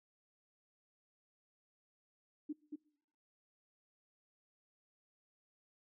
sine tone with echo, 299.2 Hz, D4, 32 cents sharp, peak -37 dBFS, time 2.49-2.53 s, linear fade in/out 10 ms, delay 230 ms, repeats 1, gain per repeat -4 dB, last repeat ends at 2.76 s, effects noise-tail reverb RT60 0.8 s tail -24 dB re dry

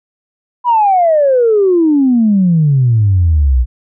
sine exponential sweep, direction down, 999 to 58.27 Hz, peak -6 dBFS, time 0.64-3.66 s, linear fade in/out 50 ms, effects tanh soft clip ceiling -2 dBFS

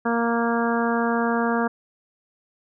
harmonic tone, 233.2 Hz, A#3, 1 cent sharp, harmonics 1 / 2 / 3 / 4 / 5 / 6 / 7, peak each -23 / -26 / -28 / -29 / -30 / -31 / -31 dBFS, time 0.05-1.68 s, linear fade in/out 10 ms, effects none

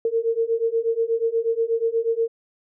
sine beating tone pair, 452.8 / 461.1 Hz, A4 / A#4, +50 / -19 cents, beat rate 8.3 Hz, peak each -23 / -22 dBFS, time 0.05-2.28 s, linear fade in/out 2 ms, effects none

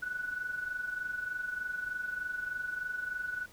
sine tone with amplitude modulation, 1480 Hz, F#6, in tune, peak -31 dBFS, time 0.02-3.46 s, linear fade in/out 10 ms, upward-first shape sine, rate 23.3 Hz, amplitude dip 65%, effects pink hiss -57 dBFS RMS until 3.52 s

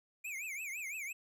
square tone with vibrato, 2349 Hz, D7, in tune, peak -40 dBFS, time 0.24-1.13 s, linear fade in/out 10 ms, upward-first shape triangle, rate 5.9 Hz, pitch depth 230 cents each way, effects none

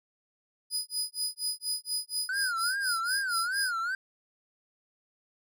25% pulse tone with tremolo, 4971 Hz, D#8, 2 cents flat, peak -23 dBFS, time 0.7-3.74 s, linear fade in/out 50 ms, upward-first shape sine, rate 4.2 Hz, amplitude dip 100%
triangle tone with vibrato, 1470 Hz, F#6, 12 cents flat, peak -27 dBFS, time 2.29-3.95 s, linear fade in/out 2 ms, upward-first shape sine, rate 2.5 Hz, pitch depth 170 cents each way
effects none

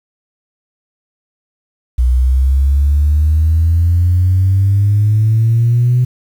sine exponential sweep, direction up, 61 to 125.7 Hz, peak -7 dBFS, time 1.98-6.05 s, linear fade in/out 10 ms, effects tanh soft clip ceiling -4 dBFS + 7-bit

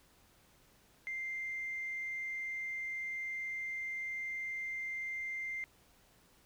sine tone, 2093 Hz, C7, in tune, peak -36 dBFS, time 1.07-5.64 s, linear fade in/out 0 ms, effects tanh soft clip ceiling -32 dBFS + pink hiss -66 dBFS RMS until 6.45 s

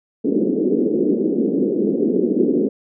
white band-pass noise, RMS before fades -18 dBFS, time 0.24-2.69 s, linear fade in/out 10 ms, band 200 to 430 Hz, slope 48 dB/octave, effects none

